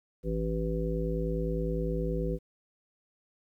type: harmonic tone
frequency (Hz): 54.8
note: A1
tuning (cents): -6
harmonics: 1 / 3 / 5 / 7 / 9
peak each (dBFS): -32 / -33 / -39 / -36 / -35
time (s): 0.23-2.39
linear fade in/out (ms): 50
effects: 11-bit